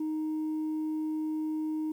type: tone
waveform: sine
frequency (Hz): 311.1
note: D#4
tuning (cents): 0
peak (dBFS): -27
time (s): 0-1.92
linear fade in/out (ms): 5
effects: tanh soft clip ceiling -28 dBFS + 10-bit